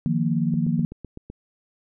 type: chord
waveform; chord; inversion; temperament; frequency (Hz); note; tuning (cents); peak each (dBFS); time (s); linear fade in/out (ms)
sine; Eb suspended second; none; equal; 155.56 / 174.61 / 233.1; Eb3 / F3 / Bb3; 0 / 0 / 0; -24; 0.06-0.85; 0
type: click train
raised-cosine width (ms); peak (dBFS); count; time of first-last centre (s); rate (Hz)
3; -23; 7; 0.54-1.3; 7.89
effects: none